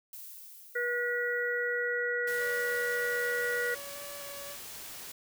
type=noise with exponential decay; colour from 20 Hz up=violet; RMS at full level=-44 dBFS; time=0.13-2.85 s; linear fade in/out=1 ms; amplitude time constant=590 ms
type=harmonic tone; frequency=483.4 Hz; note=B4; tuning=37 cents flat; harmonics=1 / 3 / 4; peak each=-33 / -33 / -33 dBFS; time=0.75-3.75 s; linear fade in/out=10 ms
type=noise; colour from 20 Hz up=white; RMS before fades=-44 dBFS; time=2.27-5.12 s; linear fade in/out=5 ms
type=tone with vibrato; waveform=sawtooth; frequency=569 Hz; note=C#5; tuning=45 cents sharp; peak=-40 dBFS; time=2.37-4.57 s; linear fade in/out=50 ms; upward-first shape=square; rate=1.9 Hz; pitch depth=12 cents each way
effects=none